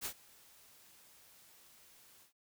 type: noise with ADSR envelope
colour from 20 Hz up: white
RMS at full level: -38 dBFS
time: 0.01-2.33 s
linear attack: 41 ms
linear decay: 81 ms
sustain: -24 dB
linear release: 110 ms
effects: none